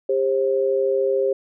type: tone pair together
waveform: sine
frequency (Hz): 399.3 / 532.7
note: G4 / C5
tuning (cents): +32 / +31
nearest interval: perfect fourth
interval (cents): 499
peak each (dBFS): -20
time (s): 0.09-1.33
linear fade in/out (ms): 5
effects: none